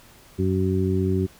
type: harmonic tone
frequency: 94 Hz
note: F#2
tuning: 28 cents sharp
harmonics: 1 / 2 / 3 / 4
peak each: -23 / -25 / -28 / -25 dBFS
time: 0.38-1.27 s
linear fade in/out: 20 ms
effects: pink hiss -51 dBFS RMS until 1.39 s